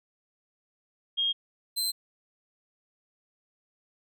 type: tone pair in turn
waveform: sine / sawtooth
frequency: 3243 / 4098 Hz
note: G#7 / C8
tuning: -42 / -37 cents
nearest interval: major third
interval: 405 cents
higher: second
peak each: -24 dBFS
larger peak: neither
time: 1.17-1.33 / 1.76-1.92 s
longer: neither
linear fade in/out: 20 ms
effects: none